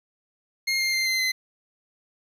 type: tone with pitch steps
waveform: 25% pulse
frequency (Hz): 2135 / 2113 / 2091 / 2069 / 2048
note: C7 / C7 / C7 / C7 / C7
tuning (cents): +34 / +16 / -2 / -20 / -38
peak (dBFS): -18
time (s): 0.67-1.32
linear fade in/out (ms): 10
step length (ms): 130
effects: low-pass 11000 Hz 12 dB/octave + 9-bit